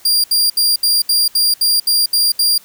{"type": "tone bursts", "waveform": "sawtooth", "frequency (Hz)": 4780, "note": "D8", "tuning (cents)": 30, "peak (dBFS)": -8, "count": 10, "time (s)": [0.05, 2.58], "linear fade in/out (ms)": 5, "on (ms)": 190, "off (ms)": 70, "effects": ["white hiss -45 dBFS RMS until 2.64 s"]}